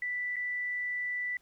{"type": "tone with dropouts", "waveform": "sine", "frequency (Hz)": 1975.5, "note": "B6", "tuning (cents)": 0, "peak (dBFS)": -31, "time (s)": [0.02, 1.37], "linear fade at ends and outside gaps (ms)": 2, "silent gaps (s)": [0.359, 0.365], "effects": ["pink hiss -68 dBFS RMS until 1.41 s"]}